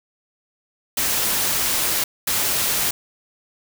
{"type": "noise bursts at uneven times", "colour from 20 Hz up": "white", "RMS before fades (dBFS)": -21, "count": 2, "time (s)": [[0.97, 2.04], [2.27, 2.91]], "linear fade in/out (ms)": 5, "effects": []}